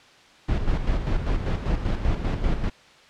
brown noise with tremolo, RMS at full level -22 dBFS, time 0.48-2.7 s, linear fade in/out 10 ms, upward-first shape square, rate 5.1 Hz, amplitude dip 50%, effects white hiss -51 dBFS RMS until 3.09 s + low-pass 4000 Hz 12 dB/octave

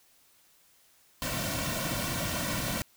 pink noise with comb filter, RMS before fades -32 dBFS, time 1.22-2.82 s, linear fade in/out 0 ms, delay 2.4 ms, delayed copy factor -0.8, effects white hiss -63 dBFS RMS until 2.96 s

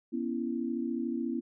sine tone cluster, 241.8 / 275.7 / 332.5 Hz, B3 / C#4 / E4, -36 / -9 / +15 cents, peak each -33 / -36 / -35 dBFS, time 0.12-1.41 s, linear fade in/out 20 ms, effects none

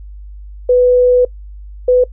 sine tone pair in turn, 496.6 / 499.8 Hz, B4 / B4, +9 / +21 cents, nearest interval unison, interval 12 cents, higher second, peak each -6 dBFS, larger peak neither, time 0.69-1.25 / 1.88-2.04 s, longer first, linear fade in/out 5 ms, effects noise-tail reverb RT60 0.1 s tail -21 dB re dry + added 50 Hz sine -29 dBFS peak until 2.12 s

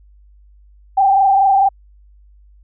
sine tone with frequency modulation, 784 Hz, G5, in tune, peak -9 dBFS, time 0.97-1.69 s, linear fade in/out 10 ms, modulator 24.4 Hz, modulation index 0.99, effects added 50 Hz sine -44 dBFS peak until 2.63 s

